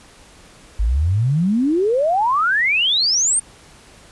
sine exponential sweep, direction up, 49 to 9140 Hz, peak -14 dBFS, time 0.79-3.4 s, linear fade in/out 10 ms, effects pink hiss -46 dBFS RMS until 4.11 s + resampled to 24000 Hz

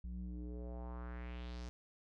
square tone with low-pass filter sweep, 60.5 Hz, B1, 35 cents flat, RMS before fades -45 dBFS, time 0.04-1.69 s, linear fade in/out 0 ms, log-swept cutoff 130 to 6200 Hz, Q 2.5, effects none

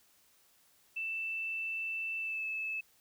sine tone with pitch glide, 2657 to 2611 Hz, E7 to E7, +13 to -17 cents, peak -34 dBFS, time 0.96-2.81 s, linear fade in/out 10 ms, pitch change -30 cents, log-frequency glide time 2.19-2.45 s, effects white hiss -67 dBFS RMS until 3 s

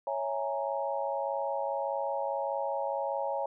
sine chord, A# half-diminished seventh, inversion first, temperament equal, 554.4 / 659.3 / 830.6 / 932.3 Hz, C#5 / E5 / G#5 / A#5, 0 / 0 / 0 / 0 cents, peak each -33 / -37 / -35 / -37 dBFS, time 0.07-3.46 s, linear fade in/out 2 ms, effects none

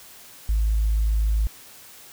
sine tone, 53.6 Hz, A1, 45 cents flat, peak -17 dBFS, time 0.49-1.47 s, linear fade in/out 0 ms, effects tanh soft clip ceiling -14 dBFS + white hiss -46 dBFS RMS until 2.12 s

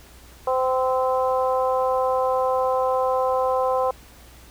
harmonic tone with a mistuned harmonic, 258.2 Hz, C4, 23 cents flat, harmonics 2 / 3 / 4 / 5, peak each -21 / -25 / -25 / -34 dBFS, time 0.47-3.91 s, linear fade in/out 5 ms, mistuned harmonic 5, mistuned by +19 cents, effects added 60 Hz sine -49 dBFS peak until 4.5 s + pink hiss -49 dBFS RMS until 4.5 s

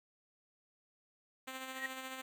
5% pulse tone with tremolo, 261.6 Hz, C4, in tune, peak -30 dBFS, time 1.47-2.22 s, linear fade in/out 10 ms, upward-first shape sine, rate 14 Hz, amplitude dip 40%
sine tone with exponential growth, 1883 Hz, A#6, 17 cents sharp, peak -32 dBFS, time 1.69-1.86 s, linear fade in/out 2 ms, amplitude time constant 36 ms
effects none

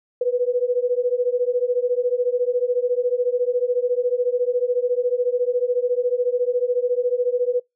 sine beating tone pair, 486 / 500 Hz, B4 / B4, -28 / +21 cents, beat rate 14 Hz, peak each -21 dBFS, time 0.21-7.6 s, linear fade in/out 5 ms, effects noise-tail reverb RT60 0.2 s tail -26 dB re dry

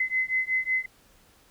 sine beating tone pair, 2040 / 2045.4 Hz, C7 / C7, -44 / -40 cents, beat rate 5.4 Hz, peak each -27 dBFS, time 0-0.86 s, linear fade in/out 5 ms, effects pink hiss -59 dBFS RMS until 1.5 s

